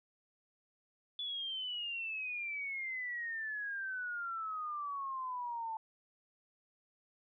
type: exponential sweep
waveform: sine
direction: down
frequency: 3455 to 880 Hz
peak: -37 dBFS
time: 1.19-5.77 s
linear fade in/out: 2 ms
effects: none